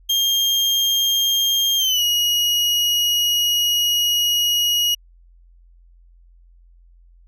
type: tone with pitch glide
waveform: 35% pulse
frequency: 3212 to 2895 Hz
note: G7 to F#7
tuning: +41 to -38 cents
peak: -14 dBFS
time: 0.09-4.95 s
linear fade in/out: 10 ms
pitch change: -179 cents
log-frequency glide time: 1.77-2.03 s
effects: added 43 Hz sine -47 dBFS peak until 7.27 s